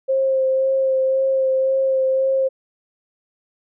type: tone with vibrato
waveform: sine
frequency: 530 Hz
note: C5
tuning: 22 cents sharp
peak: -15 dBFS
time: 0.08-2.49 s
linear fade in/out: 20 ms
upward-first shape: sine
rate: 1.9 Hz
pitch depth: 15 cents each way
effects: none

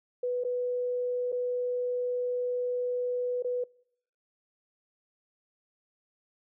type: tone with dropouts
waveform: sine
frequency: 493.9 Hz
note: B4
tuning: in tune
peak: -27 dBFS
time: 0.23-3.64 s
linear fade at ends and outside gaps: 5 ms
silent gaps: 0.438-0.447 / 1.32-1.325 / 3.425-3.445 s
effects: noise-tail reverb RT60 0.7 s tail -25 dB re dry

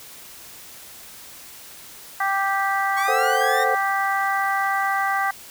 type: harmonic tone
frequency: 392 Hz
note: G4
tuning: in tune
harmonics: 2 / 3 / 4 / 5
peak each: -23 / -25 / -26 / -27 dBFS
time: 2.2-5.31 s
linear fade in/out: 5 ms
type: linear sweep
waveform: sawtooth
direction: up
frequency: 1086 to 1864.7 Hz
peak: -23 dBFS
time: 2.96-3.65 s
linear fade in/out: 20 ms
type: chord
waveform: sine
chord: F# diminished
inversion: first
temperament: equal with one note detuned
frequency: 444.1 / 523.3 / 740 Hz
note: A4 / C5 / F#5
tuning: +16 / 0 / 0 cents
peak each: -26 / -25 / -24 dBFS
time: 3.08-3.75 s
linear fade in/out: 5 ms
effects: white hiss -42 dBFS RMS until 5.5 s

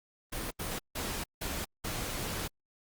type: noise bursts at uneven times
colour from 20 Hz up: pink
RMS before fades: -36 dBFS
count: 5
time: 0.32-0.51 / 0.59-0.79 / 0.95-1.24 / 1.41-1.65 / 1.84-2.48 s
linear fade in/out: 10 ms
effects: Opus 32 kbps

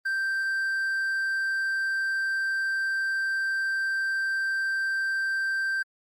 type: tone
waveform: triangle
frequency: 1568 Hz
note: G6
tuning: in tune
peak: -23 dBFS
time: 0.05-5.83 s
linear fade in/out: 10 ms
effects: Opus 24 kbps

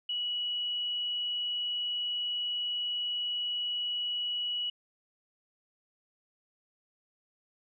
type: tone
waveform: sine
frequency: 2930 Hz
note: F#7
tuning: 18 cents flat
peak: -30 dBFS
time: 0.09-4.7 s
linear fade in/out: 5 ms
effects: none

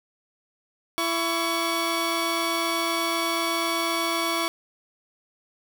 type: tone pair together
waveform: 15% pulse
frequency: 334.4 / 1124 Hz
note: E4 / C#6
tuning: +25 / +24 cents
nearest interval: octave + major sixth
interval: 2099 cents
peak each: -20 dBFS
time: 0.98-4.48 s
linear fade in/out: 0 ms
effects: none

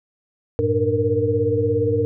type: tone cluster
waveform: sine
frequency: 98 / 114.6 / 296.3 / 460.2 / 477.2 Hz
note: G2 / A#2 / D4 / A#4 / A#4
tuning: 0 / -29 / +15 / -22 / +41 cents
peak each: -25 / -25 / -26 / -19 / -26 dBFS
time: 0.59-2.05 s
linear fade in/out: 0 ms
effects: none

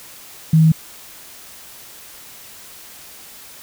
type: tone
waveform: sine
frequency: 159.4 Hz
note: D#3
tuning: 42 cents sharp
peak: -8 dBFS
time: 0.53-0.72 s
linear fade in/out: 5 ms
effects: white hiss -40 dBFS RMS until 3.62 s

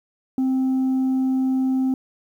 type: tone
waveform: sine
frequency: 261.6 Hz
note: C4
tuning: in tune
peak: -15 dBFS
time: 0.38-1.94 s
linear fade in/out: 2 ms
effects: tanh soft clip ceiling -17 dBFS + 9-bit

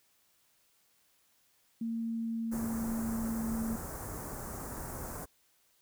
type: tone with pitch glide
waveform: sine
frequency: 228.5 to 225 Hz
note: A#3 to A3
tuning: -34 to +39 cents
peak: -32 dBFS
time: 1.81-3.76 s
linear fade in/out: 5 ms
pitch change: -27 cents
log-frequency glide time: 1.98-3.62 s
type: band-stop noise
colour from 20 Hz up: pink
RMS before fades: -41 dBFS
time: 2.51-5.26 s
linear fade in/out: 20 ms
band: 1500 to 6900 Hz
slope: 24 dB/octave
effects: white hiss -70 dBFS RMS until 5.81 s

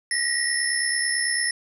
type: tone cluster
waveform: sine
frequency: 1876 / 1945 / 5300 / 10320 Hz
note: A#6 / B6 / E8 / E9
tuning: +11 / -27 / +9 / -38 cents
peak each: -27 dBFS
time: 0.11-1.51 s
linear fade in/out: 2 ms
effects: none

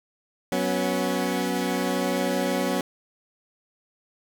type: chord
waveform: 20% pulse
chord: F# suspended fourth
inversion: none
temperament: equal with one note detuned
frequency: 185 / 244.7 / 277.2 Hz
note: F#3 / B3 / C#4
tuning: 0 / -16 / 0 cents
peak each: -23 dBFS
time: 0.52-2.81 s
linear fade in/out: 2 ms
effects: none

